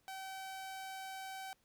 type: tone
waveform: sawtooth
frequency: 767 Hz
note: G5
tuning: 38 cents flat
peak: -40 dBFS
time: 0.08-1.53 s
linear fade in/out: 0 ms
effects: pink hiss -75 dBFS RMS until 1.64 s